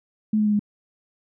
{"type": "tone with pitch steps", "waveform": "sine", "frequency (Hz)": [214.8, 212.1, 209.4, 206.8], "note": ["A3", "G#3", "G#3", "G#3"], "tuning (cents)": [-41, 37, 15, -7], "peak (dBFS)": -17, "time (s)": [0.33, 0.594], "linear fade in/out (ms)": 5, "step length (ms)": 66, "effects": []}